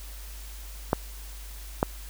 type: clicks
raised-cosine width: 1 ms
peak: -7 / -7 dBFS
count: 2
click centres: 0.931 / 1.829 s
effects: added 50 Hz sine -39 dBFS peak until 2.09 s + white hiss -47 dBFS RMS until 2.09 s